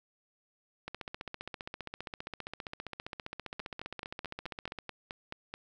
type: two click trains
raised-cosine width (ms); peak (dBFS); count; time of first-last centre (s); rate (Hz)
0.3; -23 / -23; 60 / 10; 0.88-4.787 / 3.6-5.54; 15.1 / 4.64
effects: none